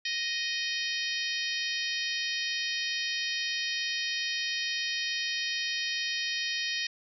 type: harmonic tone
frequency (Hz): 622.3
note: D#5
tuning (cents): 0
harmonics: 3 / 4 / 5 / 6 / 7 / 8 / 9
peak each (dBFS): -35 / -36 / -37 / -38 / -38 / -39 / -40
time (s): 0.05-6.87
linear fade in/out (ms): 5
effects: none